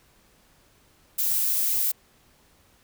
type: noise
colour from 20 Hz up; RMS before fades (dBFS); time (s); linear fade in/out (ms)
violet; -24; 1.18-1.92; 10
effects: pink hiss -60 dBFS RMS until 2.83 s